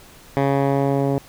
10% pulse tone with low-pass filter sweep, 138.59 Hz, C#3, in tune, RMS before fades -19 dBFS, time 0.37-1.18 s, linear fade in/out 0 ms, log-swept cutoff 1800 to 550 Hz, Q 0.71, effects pink hiss -46 dBFS RMS until 1.28 s

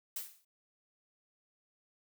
blue noise with exponential decay, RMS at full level -36 dBFS, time 0.16-0.45 s, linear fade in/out 5 ms, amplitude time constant 62 ms, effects none

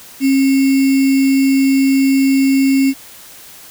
sine tone with sample-and-hold, 270 Hz, C#4, 45 cents flat, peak -9 dBFS, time 0.2-2.94 s, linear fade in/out 50 ms, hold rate 2450 Hz, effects white hiss -38 dBFS RMS until 3.7 s

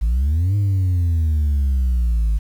sine exponential two-way sweep, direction up then down, 52 to 103.1 to 52 Hz, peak -12 dBFS, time 0.01-2.39 s, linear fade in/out 20 ms, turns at 0.56 s, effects tanh soft clip ceiling -14 dBFS + 8-bit

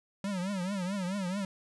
square tone with vibrato, 190 Hz, F#3, 46 cents sharp, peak -32 dBFS, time 0.24-1.45 s, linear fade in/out 2 ms, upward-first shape triangle, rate 4.6 Hz, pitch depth 160 cents each way, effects resampled to 24000 Hz + 12-bit

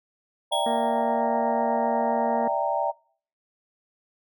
sine chord, E half-diminished seventh, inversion third, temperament equal with one note detuned, 587.3 / 659.3 / 784 / 924.3 Hz, D5 / E5 / G5 / Bb5, 0 / 0 / 0 / -15 cents, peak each -28 dBFS, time 0.51-2.92 s, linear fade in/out 20 ms
square tone with exponential decay, 3339 Hz, G#7, 9 cents sharp, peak -26 dBFS, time 0.52-1.21 s, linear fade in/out 5 ms, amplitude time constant 150 ms
harmonic tone, 233.1 Hz, A#3, in tune, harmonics 1 / 2 / 3 / 4 / 5 / 6 / 7 / 8, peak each -29 / -31 / -33 / -44 / -46 / -48 / -49 / -44 dBFS, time 0.66-2.48 s, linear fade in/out 5 ms
effects noise-tail reverb RT60 0.5 s tail -25 dB re dry

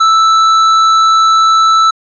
triangle tone with hard clipping, 1318.5 Hz, E6, in tune, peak -7 dBFS, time 0-1.91 s, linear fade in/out 10 ms, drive 12 dB, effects resampled to 16000 Hz

